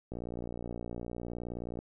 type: click train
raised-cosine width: 2 ms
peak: -26 dBFS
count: 100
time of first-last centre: 0.12-1.789 s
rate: 59.3 Hz
effects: none